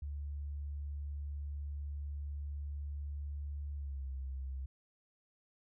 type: tone with pitch glide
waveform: sine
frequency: 72.1 to 66.5 Hz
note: D2 to C2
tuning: -31 to +29 cents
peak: -38 dBFS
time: 0.02-4.66 s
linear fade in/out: 5 ms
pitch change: -140 cents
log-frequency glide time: 3.75-4.08 s
effects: none